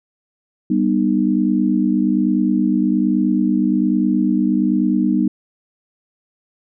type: chord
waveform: sine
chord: G augmented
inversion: none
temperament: just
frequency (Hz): 196 / 245 / 306.2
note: G3 / B3 / D#4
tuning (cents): 0 / -14 / -28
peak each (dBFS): -18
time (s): 0.7-5.28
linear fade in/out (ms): 5
effects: none